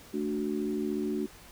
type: chord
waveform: sine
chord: D major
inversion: second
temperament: equal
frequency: 220 / 293.7 / 370 Hz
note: A3 / D4 / F#4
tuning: 0 / 0 / 0 cents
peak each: -33 dBFS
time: 0.13-1.27 s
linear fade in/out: 20 ms
effects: pink hiss -52 dBFS RMS until 1.51 s